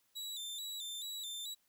sawtooth tone with vibrato, 3729 Hz, A#7, in tune, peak -38 dBFS, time 0.15-1.55 s, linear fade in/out 20 ms, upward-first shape square, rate 2.3 Hz, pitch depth 76 cents each way, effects white hiss -75 dBFS RMS until 1.68 s

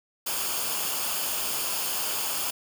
white noise with comb filter, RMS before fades -29 dBFS, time 0.26-2.51 s, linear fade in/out 10 ms, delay 0.51 ms, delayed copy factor -0.55, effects none

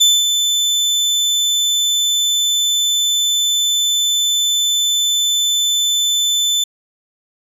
30% pulse tone with ADSR envelope, 3520 Hz, A7, in tune, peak -5 dBFS, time 0-6.64 s, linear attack 15 ms, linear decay 220 ms, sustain -6 dB, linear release 5 ms, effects resampled to 32000 Hz

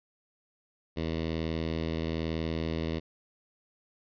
10% pulse tone with notch filter, 81.1 Hz, E2, 28 cents flat, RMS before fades -32 dBFS, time 0.96-3 s, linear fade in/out 20 ms, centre 1300 Hz, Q 1.5, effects resampled to 11025 Hz

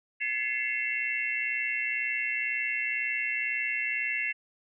sine tone cluster, 1716 / 2058 / 2180 / 2698 Hz, A6 / C7 / C#7 / E7, -44 / -29 / -29 / +40 cents, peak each -36 / -33 / -33 / -32 dBFS, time 0.2-4.33 s, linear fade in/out 20 ms, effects none

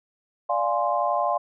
sine chord, D half-diminished seventh, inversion none, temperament equal, 587.3 / 698.5 / 830.6 / 1046.5 Hz, D5 / F5 / Ab5 / C6, 0 / 0 / 0 / 0 cents, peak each -27 / -25 / -28 / -26 dBFS, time 0.49-1.38 s, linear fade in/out 10 ms, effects none

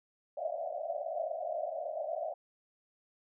pink band-pass noise, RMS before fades -37 dBFS, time 0.37-2.34 s, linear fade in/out 5 ms, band 590 to 700 Hz, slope 96 dB/octave, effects none

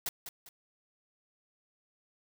white noise with echo, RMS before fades -34 dBFS, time 0.06-0.09 s, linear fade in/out 2 ms, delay 200 ms, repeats 2, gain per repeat -9 dB, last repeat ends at 0.49 s, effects none

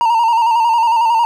triangle tone with vibrato, 922 Hz, A#5, 19 cents flat, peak -8 dBFS, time 0.01-1.25 s, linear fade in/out 0 ms, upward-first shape square, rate 11 Hz, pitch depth 46 cents each way, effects none

